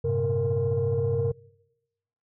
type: tone cluster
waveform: sine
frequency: 98.9 / 113.6 / 132.6 / 464.6 Hz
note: G2 / A#2 / C3 / A#4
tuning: +16 / -44 / +23 / -6 cents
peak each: -28 / -32 / -27 / -24 dBFS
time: 0.04-1.32 s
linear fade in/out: 10 ms
effects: noise-tail reverb RT60 1.0 s tail -25 dB re dry + tanh soft clip ceiling -17 dBFS